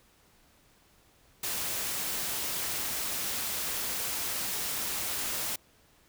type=noise; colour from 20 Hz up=white; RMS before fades=-33 dBFS; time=1.43-5.56 s; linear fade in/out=5 ms; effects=pink hiss -63 dBFS RMS until 6.08 s